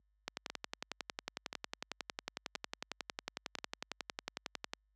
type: two click trains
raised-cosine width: 0.2 ms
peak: -20 / -23 dBFS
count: 50 / 4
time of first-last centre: 0.28-4.735 / 0.5-3.586 s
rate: 11 / 0.972 Hz
effects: added 51 Hz sine -51 dBFS peak until 4.95 s + high-pass 200 Hz 12 dB/octave